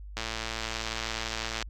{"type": "click train", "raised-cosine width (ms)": 0.2, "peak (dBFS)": -15, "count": 164, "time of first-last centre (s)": [0.17, 1.625], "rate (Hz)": 112, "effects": ["added 50 Hz sine -40 dBFS peak until 1.69 s", "AAC 48 kbps"]}